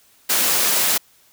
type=high-pass noise; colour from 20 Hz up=white; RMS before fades=-18 dBFS; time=0.29-0.98 s; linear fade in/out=10 ms; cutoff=170 Hz; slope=12 dB/octave; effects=white hiss -55 dBFS RMS until 1.32 s